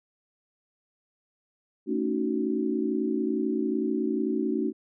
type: chord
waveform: sine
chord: D# half-diminished seventh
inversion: second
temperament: just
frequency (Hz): 224 / 280 / 311.1 / 373.4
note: A3 / C#4 / D#4 / F#4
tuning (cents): +31 / +18 / 0 / +16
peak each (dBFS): -30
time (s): 1.86-4.73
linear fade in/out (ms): 50
effects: none